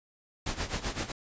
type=noise with tremolo; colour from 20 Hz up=pink; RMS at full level=-31 dBFS; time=0.46-1.12 s; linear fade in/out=5 ms; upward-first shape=sine; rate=7.8 Hz; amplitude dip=80%; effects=resampled to 16000 Hz